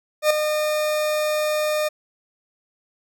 40% pulse tone with ADSR envelope, 608 Hz, D#5, 40 cents flat, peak -11 dBFS, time 0.22-1.89 s, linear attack 84 ms, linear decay 4 ms, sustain -8 dB, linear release 14 ms, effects none

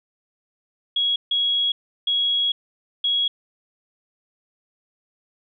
sine tone bursts at uneven times, 3322 Hz, G#7, in tune, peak -18 dBFS, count 4, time 0.96-1.16 / 1.31-1.72 / 2.07-2.52 / 3.04-3.28 s, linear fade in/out 5 ms, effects none

